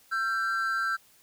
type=tone pair together; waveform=triangle; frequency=1351 / 1569.2 Hz; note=E6 / G6; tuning=+42 / +1 cents; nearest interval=minor third; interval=259 cents; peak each=-27 dBFS; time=0.11-0.97 s; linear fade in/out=20 ms; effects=white hiss -60 dBFS RMS until 1.22 s